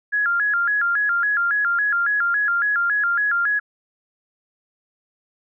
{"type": "tone with vibrato", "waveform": "sine", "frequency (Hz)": 1529, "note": "G6", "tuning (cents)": -44, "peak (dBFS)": -17, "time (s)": [0.12, 3.6], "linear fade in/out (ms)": 20, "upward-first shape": "square", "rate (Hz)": 3.6, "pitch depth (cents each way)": 160, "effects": []}